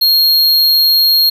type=tone; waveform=square; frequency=4253 Hz; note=C8; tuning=27 cents sharp; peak=-8 dBFS; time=0.01-1.3 s; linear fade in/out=10 ms; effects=8-bit